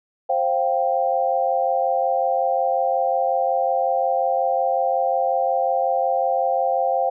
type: chord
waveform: sine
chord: C suspended fourth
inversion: none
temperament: equal with one note detuned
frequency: 528.7 / 698.5 / 784 Hz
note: C5 / F5 / G5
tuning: +18 / 0 / 0 cents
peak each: -22 dBFS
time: 0.29-7.1 s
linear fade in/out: 10 ms
effects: none